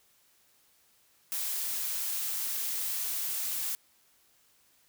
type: noise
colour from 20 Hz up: blue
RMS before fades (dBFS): -33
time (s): 1.32-3.75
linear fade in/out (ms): 0
effects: white hiss -66 dBFS RMS until 4.88 s